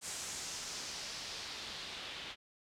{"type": "noise with low-pass filter sweep", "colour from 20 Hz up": "white", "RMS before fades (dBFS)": -44, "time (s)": [0.01, 2.36], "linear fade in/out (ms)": 50, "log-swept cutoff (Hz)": [7900, 3200], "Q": 1.9, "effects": []}